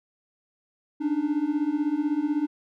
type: beating tone pair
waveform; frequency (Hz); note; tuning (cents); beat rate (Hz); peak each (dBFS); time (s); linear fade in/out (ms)
triangle; 287 / 303; D4 / D#4; -40 / -46; 16; -25 / -23; 1-2.47; 20
effects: none